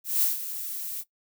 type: noise with ADSR envelope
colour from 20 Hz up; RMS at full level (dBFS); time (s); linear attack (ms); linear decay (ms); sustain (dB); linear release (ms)
violet; -22; 0.04-1.04; 180; 150; -12; 41
effects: noise-tail reverb RT60 0.1 s tail -17 dB re dry